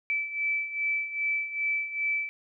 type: beating tone pair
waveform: sine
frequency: 2313 / 2315.5 Hz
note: D7 / D7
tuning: -27 / -25 cents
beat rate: 2.5 Hz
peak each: -33 / -28 dBFS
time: 0.1-2.29 s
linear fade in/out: 0 ms
effects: none